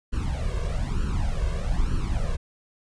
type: noise with flanger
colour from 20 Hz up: brown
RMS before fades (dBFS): -25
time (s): 0.12-2.37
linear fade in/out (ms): 20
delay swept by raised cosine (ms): 0.69 to 1.89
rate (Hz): 1.1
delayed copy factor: +0.9
effects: resampled to 22050 Hz